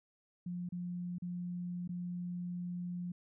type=tone with dropouts; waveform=sine; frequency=176.9 Hz; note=F3; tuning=23 cents sharp; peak=-37 dBFS; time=0.46-3.12 s; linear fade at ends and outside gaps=5 ms; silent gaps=0.69-0.722 / 1.184-1.221 / 1.877-1.891 s; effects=none